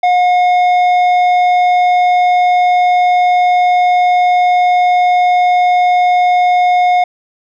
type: tone with tanh clipping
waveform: sine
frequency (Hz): 720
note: F#5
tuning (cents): -47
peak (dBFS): -9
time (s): 0.03-7.04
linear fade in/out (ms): 5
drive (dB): 9
effects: none